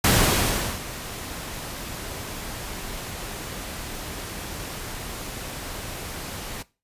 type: noise with ADSR envelope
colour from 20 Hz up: pink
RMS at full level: -17 dBFS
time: 0.04-6.63 s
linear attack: 5 ms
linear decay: 750 ms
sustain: -17 dB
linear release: 13 ms
effects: noise-tail reverb RT60 0.3 s tail -20 dB re dry + resampled to 32000 Hz